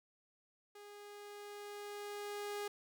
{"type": "tone with level ramp", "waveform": "sawtooth", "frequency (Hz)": 411.2, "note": "G#4", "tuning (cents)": -17, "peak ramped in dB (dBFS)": [-49, -35], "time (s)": [0.75, 2.68], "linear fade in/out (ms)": 5, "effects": []}